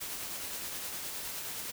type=noise with tremolo; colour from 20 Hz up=white; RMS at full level=-38 dBFS; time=0-1.72 s; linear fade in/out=20 ms; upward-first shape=triangle; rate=9.6 Hz; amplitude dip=30%; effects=none